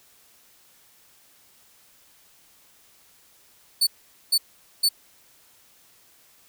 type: tone bursts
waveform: sawtooth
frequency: 4488 Hz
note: C#8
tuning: 21 cents sharp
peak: -14 dBFS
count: 3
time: 3.81-4.89 s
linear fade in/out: 10 ms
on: 60 ms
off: 450 ms
effects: white hiss -57 dBFS RMS until 6.48 s